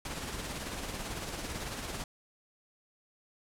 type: noise with tremolo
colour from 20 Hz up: pink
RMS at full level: -37 dBFS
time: 0.05-2.04 s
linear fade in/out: 2 ms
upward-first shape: sine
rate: 18 Hz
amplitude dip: 40%
effects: low-pass 11000 Hz 12 dB/octave